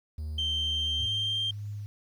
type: tone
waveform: triangle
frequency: 76.9 Hz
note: D#2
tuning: 20 cents flat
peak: -30 dBFS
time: 0.18-1.07 s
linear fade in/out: 5 ms
type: tone with pitch glide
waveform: sine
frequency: 3128 to 3172 Hz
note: G7 to G7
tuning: -4 to +20 cents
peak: -26 dBFS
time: 0.38-1.51 s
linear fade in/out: 5 ms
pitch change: +24 cents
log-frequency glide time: 0.54-1.4 s
type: tone with tremolo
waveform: sine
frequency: 103.4 Hz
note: G#2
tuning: 7 cents flat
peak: -33 dBFS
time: 1-1.86 s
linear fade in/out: 0 ms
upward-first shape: triangle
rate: 1.8 Hz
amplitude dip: 40%
effects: tanh soft clip ceiling -22 dBFS + 10-bit